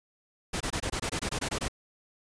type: noise bursts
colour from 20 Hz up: pink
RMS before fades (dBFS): -31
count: 12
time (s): 0.53-1.684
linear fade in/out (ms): 10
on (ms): 76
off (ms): 22
effects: resampled to 22050 Hz